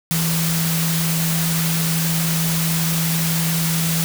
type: tone in noise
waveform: sine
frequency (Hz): 164.2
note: E3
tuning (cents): -6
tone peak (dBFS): -19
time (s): 0.11-4.04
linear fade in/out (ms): 0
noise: white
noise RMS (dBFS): -23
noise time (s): 0.11-4.04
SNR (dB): +1
effects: none